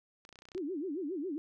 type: clicks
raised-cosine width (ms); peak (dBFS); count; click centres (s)
0.2; -35; 11; 0.251 / 0.291 / 0.327 / 0.357 / 0.389 / 0.421 / 0.454 / 0.487 / 0.518 / 0.548 / 0.579
type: tone with vibrato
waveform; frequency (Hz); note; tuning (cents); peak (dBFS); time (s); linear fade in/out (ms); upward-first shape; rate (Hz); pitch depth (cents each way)
sine; 329.6; E4; 0; -34; 0.55-1.38; 0; sine; 7.3; 290
effects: none